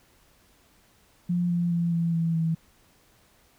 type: tone with pitch steps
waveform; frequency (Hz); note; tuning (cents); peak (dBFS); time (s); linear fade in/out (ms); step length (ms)
sine; 175.7 / 173.08 / 170.5 / 167.96 / 165.46 / 162.99; F3 / F3 / F3 / E3 / E3 / E3; +11 / -15 / -41 / +33 / +7 / -19; -22; 1.29-2.55; 10; 210
effects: pink hiss -61 dBFS RMS until 3.58 s